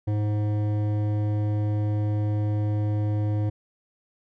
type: tone with hard clipping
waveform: sine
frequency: 105 Hz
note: G#2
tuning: 19 cents sharp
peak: -24 dBFS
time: 0.07-3.5 s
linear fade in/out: 10 ms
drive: 12 dB
effects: none